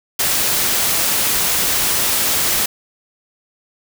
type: noise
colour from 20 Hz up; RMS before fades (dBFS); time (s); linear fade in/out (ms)
white; -17; 0.19-2.66; 5
effects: none